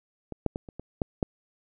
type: clicks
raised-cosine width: 2 ms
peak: -22 / -11 / -18 / -29 / -24 / -12 / -11 dBFS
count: 7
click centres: 0.323 / 0.463 / 0.559 / 0.688 / 0.796 / 1.018 / 1.228 s
effects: none